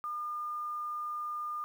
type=tone with quantisation; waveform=sine; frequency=1209 Hz; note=D6; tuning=50 cents sharp; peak=-34 dBFS; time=0.04-1.64 s; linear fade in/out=0 ms; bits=10; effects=none